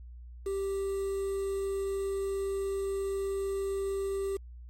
triangle tone with quantisation, 391.6 Hz, G4, 2 cents flat, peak -28 dBFS, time 0.46-4.37 s, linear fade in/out 5 ms, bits 8, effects added 60 Hz sine -44 dBFS peak until 4.69 s + AAC 48 kbps

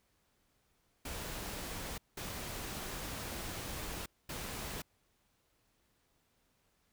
pink noise bursts at uneven times, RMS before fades -42 dBFS, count 3, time 1.05-1.98 / 2.17-4.06 / 4.29-4.82 s, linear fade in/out 5 ms, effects pink hiss -75 dBFS RMS until 6.92 s

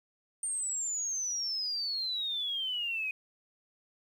sine exponential sweep, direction down, 8870 to 2489 Hz, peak -31 dBFS, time 0.43-3.11 s, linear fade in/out 2 ms, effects 10-bit

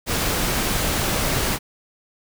pink noise, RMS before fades -22 dBFS, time 0.06-1.59 s, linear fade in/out 50 ms, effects none

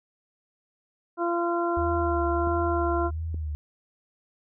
harmonic tone, 343.3 Hz, F4, 30 cents flat, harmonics 1 / 2 / 3 / 4, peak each -26 / -29 / -31 / -32 dBFS, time 1.17-3.11 s, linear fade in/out 50 ms
sine tone with vibrato, 77.2 Hz, D#2, 13 cents flat, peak -28 dBFS, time 1.77-3.55 s, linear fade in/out 0 ms, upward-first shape sine, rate 1.5 Hz, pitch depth 96 cents each way
clicks, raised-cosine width 3 ms, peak -26 dBFS, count 2, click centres 2.473 / 3.344 s
effects none

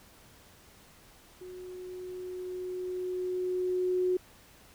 sine tone with level ramp, 365.5 Hz, F#4, 21 cents flat, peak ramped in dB -42 to -24 dBFS, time 1.41-4.17 s, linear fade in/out 5 ms, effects pink hiss -57 dBFS RMS until 4.74 s

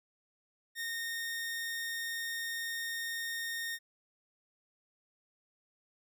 sawtooth tone, 1842 Hz, A#6, 21 cents flat, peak -32 dBFS, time 0.75-3.79 s, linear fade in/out 50 ms, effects none

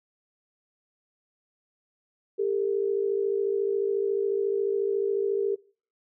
sine tone pair together, 398.3 / 452.4 Hz, G4 / A4, +28 / +48 cents, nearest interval major second, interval 220 cents, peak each -25 / -28 dBFS, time 2.38-5.56 s, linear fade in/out 20 ms, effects noise-tail reverb RT60 0.4 s tail -21 dB re dry

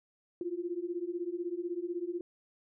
sine beating tone pair, 340 / 356 Hz, F4 / F4, -46 / +33 cents, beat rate 16 Hz, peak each -37 / -36 dBFS, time 0.41-2.21 s, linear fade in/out 2 ms, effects none

